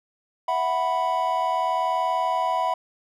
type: chord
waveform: triangle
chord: E suspended second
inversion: none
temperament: equal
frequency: 659.3 / 740 / 987.8 Hz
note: E5 / F#5 / B5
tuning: 0 / 0 / 0 cents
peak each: -26 / -24 / -22 dBFS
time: 0.48-2.74 s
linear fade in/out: 5 ms
effects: none